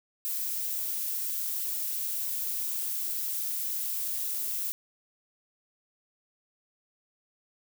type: noise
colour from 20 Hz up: violet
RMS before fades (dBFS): -32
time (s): 0.25-4.72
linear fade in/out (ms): 0
effects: none